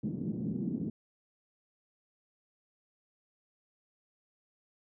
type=band-pass noise; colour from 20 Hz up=pink; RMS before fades=-35 dBFS; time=0.03-0.9 s; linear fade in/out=5 ms; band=160 to 270 Hz; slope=24 dB/octave; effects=none